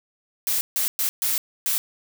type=noise bursts at uneven times; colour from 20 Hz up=blue; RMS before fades=-23 dBFS; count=5; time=0.47-0.61 / 0.76-0.88 / 0.99-1.09 / 1.22-1.38 / 1.66-1.78 s; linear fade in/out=0 ms; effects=none